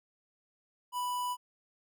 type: tone with notch filter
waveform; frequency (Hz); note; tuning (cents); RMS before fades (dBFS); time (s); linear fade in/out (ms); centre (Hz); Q
square; 987.8; B5; 0; -34; 0.92-1.37; 50; 4200; 1.4
effects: none